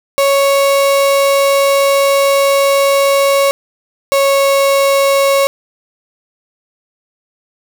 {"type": "tone pair in turn", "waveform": "35% pulse", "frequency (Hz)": [554.4, 551.9], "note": ["C#5", "C#5"], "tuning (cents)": [0, -8], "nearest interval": "unison", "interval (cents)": 8, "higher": "first", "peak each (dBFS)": -7, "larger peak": "neither", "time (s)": [[0.18, 3.51], [4.12, 5.47]], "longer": "first", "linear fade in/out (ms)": 0, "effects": []}